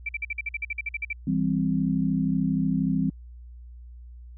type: tone bursts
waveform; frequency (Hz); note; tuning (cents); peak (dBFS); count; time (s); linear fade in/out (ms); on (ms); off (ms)
sine; 2331; D7; -14; -26; 14; 0.06-1.13; 5; 30; 50
type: chord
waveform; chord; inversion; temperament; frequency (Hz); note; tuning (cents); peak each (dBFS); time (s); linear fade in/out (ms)
sine; C major; first; equal with one note detuned; 164.81 / 197.82 / 261.6; E3 / G3 / C4; 0 / +16 / 0; -26; 1.27-3.1; 5
effects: added 60 Hz sine -41 dBFS peak until 4.37 s